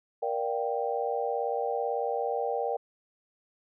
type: chord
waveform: sine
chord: G minor seventh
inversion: first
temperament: just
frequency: 470.4 / 588 / 705.6 / 784 Hz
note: Bb4 / D5 / F5 / G5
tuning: +16 / +2 / +18 / 0 cents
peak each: -31 / -34 / -36 / -32 dBFS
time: 0.22-2.77 s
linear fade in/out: 10 ms
effects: none